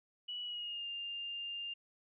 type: tone with pitch glide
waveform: sine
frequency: 2941 to 2802 Hz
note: F#7 to F7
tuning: -11 to +5 cents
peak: -39 dBFS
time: 0.28-1.74 s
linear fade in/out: 10 ms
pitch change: -84 cents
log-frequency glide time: 0.42-0.87 s
effects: none